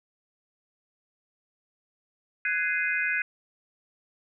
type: chord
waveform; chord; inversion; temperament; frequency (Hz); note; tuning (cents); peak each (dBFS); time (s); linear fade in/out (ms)
sine; Ab dominant seventh; third; just; 1495.1 / 1661.2 / 2077 / 2492; Gb6 / Ab6 / C7 / Eb7; +18 / 0 / -13 / +2; -30; 2.45-3.22; 2
effects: none